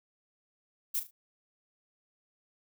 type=noise with echo; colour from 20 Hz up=violet; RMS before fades=-31 dBFS; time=0.94-1 s; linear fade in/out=10 ms; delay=37 ms; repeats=3; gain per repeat=-10 dB; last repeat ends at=1.111 s; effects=none